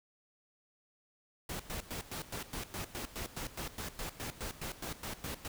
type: noise with tremolo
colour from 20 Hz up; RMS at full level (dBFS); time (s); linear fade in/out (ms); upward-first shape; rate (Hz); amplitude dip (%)
pink; -40; 1.49-5.48; 5; square; 4.8; 80
effects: none